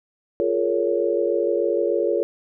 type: chord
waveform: sine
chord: Bb minor seventh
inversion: second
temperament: just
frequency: 349.6 / 419.5 / 466.2 / 559.4 Hz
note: F4 / Ab4 / Bb4 / Db5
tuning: +2 / +17 / 0 / +16 cents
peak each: -24 dBFS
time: 0.4-2.23 s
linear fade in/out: 0 ms
effects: none